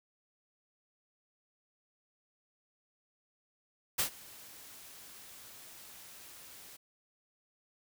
white noise with ADSR envelope, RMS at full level -29 dBFS, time 3.98-6.77 s, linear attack 15 ms, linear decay 100 ms, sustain -23 dB, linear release 11 ms, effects none

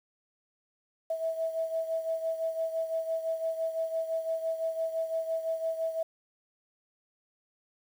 sine beating tone pair, 650 / 655.9 Hz, E5 / E5, -24 / -9 cents, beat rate 5.9 Hz, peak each -30 / -36 dBFS, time 1.1-6.03 s, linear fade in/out 5 ms, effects 9-bit

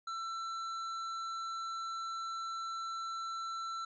sine tone with hard clipping, 1340 Hz, E6, 28 cents sharp, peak -39 dBFS, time 0.07-3.85 s, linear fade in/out 5 ms, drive 10 dB, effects resampled to 16000 Hz

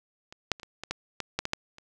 clicks, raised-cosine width 0.2 ms, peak -27 / -7 / -28 / -24 / -19 / -13 / -14 / -10 / -13 / -9 / -30 dBFS, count 11, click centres 0.325 / 0.517 / 0.598 / 0.632 / 0.836 / 0.91 / 1.203 / 1.39 / 1.454 / 1.534 / 1.784 s, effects none

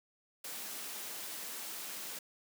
white high-pass noise, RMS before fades -43 dBFS, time 0.44-2.19 s, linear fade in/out 5 ms, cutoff 180 Hz, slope 24 dB/octave, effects none

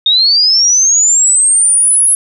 sine linear sweep, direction up, 3647 to 10770 Hz, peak -6 dBFS, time 0.06-2.15 s, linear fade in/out 2 ms, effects none

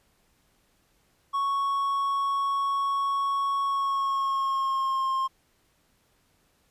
triangle tone with pitch glide, 1108.7 to 1063.5 Hz, C#6 to C6, 0 to +28 cents, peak -22 dBFS, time 1.33-5.28 s, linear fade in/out 20 ms, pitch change -72 cents, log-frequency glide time 3.63-5.11 s, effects pink hiss -67 dBFS RMS until 6.7 s + resampled to 32000 Hz

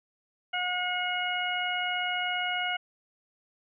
harmonic tone, 723 Hz, F#5, 40 cents flat, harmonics 1 / 2 / 3 / 4, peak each -33 / -33 / -33 / -33 dBFS, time 0.53-2.77 s, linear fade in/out 10 ms, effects none

